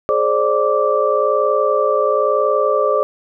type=tone cluster; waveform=sine; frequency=421.5 / 532 / 593 / 1168 Hz; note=G#4 / C5 / D5 / D6; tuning=+26 / +29 / +17 / -10 cents; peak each=-19 / -18 / -18 / -19 dBFS; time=0.09-3.03 s; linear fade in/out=0 ms; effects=none